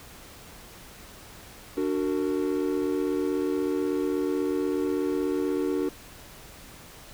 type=chord; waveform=triangle; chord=D augmented; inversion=none; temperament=equal with one note detuned; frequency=293.7 / 370 / 458.4 Hz; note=D4 / F#4 / A#4; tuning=0 / 0 / -29 cents; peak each=-26 / -26 / -29 dBFS; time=1.77-5.89 s; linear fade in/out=5 ms; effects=pink hiss -47 dBFS RMS until 7.13 s